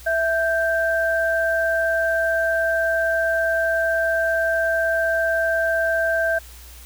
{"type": "tone pair together", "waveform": "sine", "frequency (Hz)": [659, 1568.9], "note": ["E5", "G6"], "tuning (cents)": [-1, 1], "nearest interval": "octave + minor third", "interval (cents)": 1502, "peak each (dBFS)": [-20, -21], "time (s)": [0.06, 6.39], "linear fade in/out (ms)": 10, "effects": ["added 60 Hz sine -41 dBFS peak until 6.85 s", "white hiss -45 dBFS RMS until 6.85 s"]}